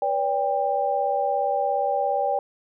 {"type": "tone cluster", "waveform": "sine", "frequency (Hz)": [494.8, 572, 794], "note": ["B4", "D5", "G5"], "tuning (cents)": [3, -46, 22], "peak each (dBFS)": [-29, -25, -23], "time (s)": [0.02, 2.39], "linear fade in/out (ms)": 2, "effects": []}